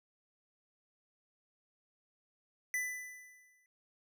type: tone with exponential decay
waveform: square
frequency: 1995 Hz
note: B6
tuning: 17 cents sharp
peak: -32 dBFS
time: 2.74-3.66 s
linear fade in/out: 1 ms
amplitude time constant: 200 ms
effects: none

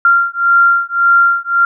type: beating tone pair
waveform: sine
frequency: 1384 / 1385.8 Hz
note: F6 / F6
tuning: -16 / -14 cents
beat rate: 1.8 Hz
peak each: -11 dBFS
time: 0.05-1.65 s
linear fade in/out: 2 ms
effects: none

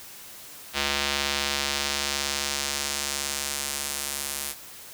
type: tone with band-pass filter sweep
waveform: square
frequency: 70.5 Hz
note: C#2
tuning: 30 cents sharp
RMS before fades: -29 dBFS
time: 0.73-4.55 s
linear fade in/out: 50 ms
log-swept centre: 3500 to 11000 Hz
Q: 0.96
effects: white hiss -44 dBFS RMS until 4.93 s

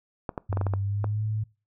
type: clicks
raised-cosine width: 1 ms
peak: -16 dBFS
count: 8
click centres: 0.292 / 0.378 / 0.528 / 0.572 / 0.613 / 0.667 / 0.737 / 1.043 s
type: tone with pitch glide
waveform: sine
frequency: 97.6 to 107.67 Hz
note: G2 to A2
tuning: -7 to -37 cents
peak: -25 dBFS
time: 0.49-1.44 s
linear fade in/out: 10 ms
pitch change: +170 cents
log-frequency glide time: 0.76-1.24 s
effects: noise-tail reverb RT60 0.3 s tail -23 dB re dry

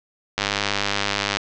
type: click train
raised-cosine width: 0.2 ms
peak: -3 dBFS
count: 101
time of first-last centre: 0.38-1.37 s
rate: 101 Hz
effects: low-pass 6000 Hz 12 dB/octave

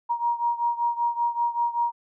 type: beating tone pair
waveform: sine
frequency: 944 / 949.2 Hz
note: A#5 / A#5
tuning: +22 / +31 cents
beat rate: 5.2 Hz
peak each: -24 / -27 dBFS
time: 0.09-1.92 s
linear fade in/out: 20 ms
effects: none

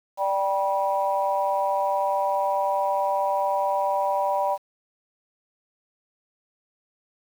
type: chord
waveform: sine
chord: G major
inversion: second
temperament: equal with one note detuned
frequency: 587.3 / 784 / 971.4 Hz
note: D5 / G5 / B5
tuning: 0 / 0 / -29 cents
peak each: -25 dBFS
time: 0.17-4.58 s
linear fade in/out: 50 ms
effects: tanh soft clip ceiling -11 dBFS + 8-bit

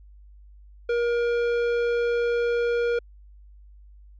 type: tone with tanh clipping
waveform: sine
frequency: 474.3 Hz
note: A#4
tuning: 30 cents sharp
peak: -23 dBFS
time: 0.89-2.99 s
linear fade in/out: 5 ms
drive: 13 dB
effects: added 50 Hz sine -46 dBFS peak until 4.19 s

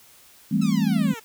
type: chord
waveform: sine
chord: A minor seventh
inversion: second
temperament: equal with one note detuned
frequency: 164.81 / 198.05 / 220 / 261.6 Hz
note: E3 / G3 / A3 / C4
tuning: 0 / +18 / 0 / 0 cents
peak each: -25 / -22 / -23 / -26 dBFS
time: 0.51-1.14 s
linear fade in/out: 10 ms
type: exponential sweep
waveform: 10% pulse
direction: down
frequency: 1349 to 431.3 Hz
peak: -26 dBFS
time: 0.61-1.2 s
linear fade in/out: 10 ms
effects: white hiss -52 dBFS RMS until 1.24 s

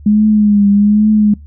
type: tone with vibrato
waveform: sine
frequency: 207.9 Hz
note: G#3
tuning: 2 cents sharp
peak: -6 dBFS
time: 0.06-1.34 s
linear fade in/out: 5 ms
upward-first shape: triangle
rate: 1.2 Hz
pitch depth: 63 cents each way
effects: noise-tail reverb RT60 0.2 s tail -25 dB re dry + added 73 Hz sine -32 dBFS peak until 1.46 s

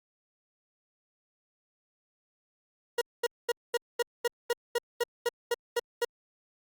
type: tone bursts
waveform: 40% pulse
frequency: 476.3 Hz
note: A#4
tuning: 37 cents sharp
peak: -24 dBFS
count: 13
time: 2.98-6.049 s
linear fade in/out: 5 ms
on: 33 ms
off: 220 ms
effects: Opus 48 kbps

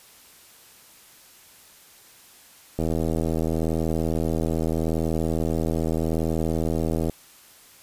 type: click train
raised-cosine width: 2 ms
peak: -12 dBFS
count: 349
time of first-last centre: 2.79-7.097 s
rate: 80.8 Hz
effects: white hiss -51 dBFS RMS until 7.82 s + resampled to 32000 Hz

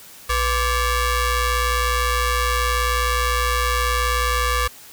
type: ring-modulated tone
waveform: sawtooth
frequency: 554.4 Hz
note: C#5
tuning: in tune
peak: -11 dBFS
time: 0.29-4.68 s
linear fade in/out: 10 ms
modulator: 614 Hz
effects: white hiss -43 dBFS RMS until 4.92 s

